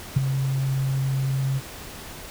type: tone with ADSR envelope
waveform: sine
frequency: 134.4 Hz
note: C3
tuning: 47 cents sharp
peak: -12 dBFS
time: 0.16-1.61 s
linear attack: 9 ms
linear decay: 14 ms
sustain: -9 dB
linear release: 40 ms
effects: pink hiss -39 dBFS RMS until 2.3 s